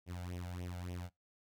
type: tone with flanger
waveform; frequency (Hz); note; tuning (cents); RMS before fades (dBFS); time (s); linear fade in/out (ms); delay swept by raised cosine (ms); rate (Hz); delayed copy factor
sawtooth; 89.1; F2; +35; -43; 0.06-1.1; 50; 0.33 to 1.43; 3.5; +0.8
effects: noise-tail reverb RT60 0.2 s tail -25 dB re dry